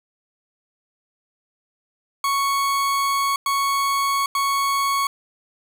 40% pulse tone bursts at uneven times, 1109 Hz, C#6, in tune, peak -18 dBFS, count 3, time 2.24-3.36 / 3.46-4.26 / 4.35-5.07 s, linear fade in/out 2 ms, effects none

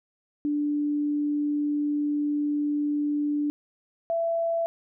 sine tone pair in turn, 293.7 / 668.3 Hz, D4 / E5, 0 / +24 cents, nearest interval octave + major second, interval 1424 cents, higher second, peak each -23 dBFS, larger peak neither, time 0.45-3.5 / 4.1-4.66 s, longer first, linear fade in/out 0 ms, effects none

